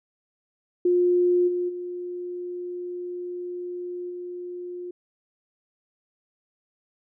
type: tone with level steps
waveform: sine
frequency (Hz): 355.6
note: F4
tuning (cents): +31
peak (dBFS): -17 / -23 / -30 / -32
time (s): 0.85-4.91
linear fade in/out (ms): 5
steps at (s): 1.47 / 1.68 / 4.09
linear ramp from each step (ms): 20
effects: none

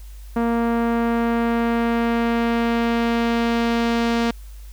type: tone with low-pass filter sweep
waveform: sawtooth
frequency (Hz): 233.1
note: A#3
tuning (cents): 0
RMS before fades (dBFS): -20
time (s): 0.36-4.31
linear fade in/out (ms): 5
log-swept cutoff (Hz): 1300 to 4800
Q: 0.86
effects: added 50 Hz sine -35 dBFS peak until 4.72 s + white hiss -52 dBFS RMS until 4.72 s

